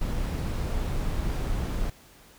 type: noise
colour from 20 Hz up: brown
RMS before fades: -28 dBFS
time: 0.01-1.9 s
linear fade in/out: 5 ms
effects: pink hiss -54 dBFS RMS until 2.38 s